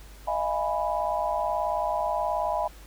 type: chord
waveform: sine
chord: F half-diminished seventh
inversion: third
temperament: equal with one note detuned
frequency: 622.3 / 680.9 / 830.6 / 987.8 Hz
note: Eb5 / F5 / Ab5 / Cb6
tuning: 0 / -44 / 0 / 0 cents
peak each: -30 dBFS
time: 0.27-2.68 s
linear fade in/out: 10 ms
effects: added 50 Hz sine -45 dBFS peak until 2.86 s + pink hiss -52 dBFS RMS until 2.86 s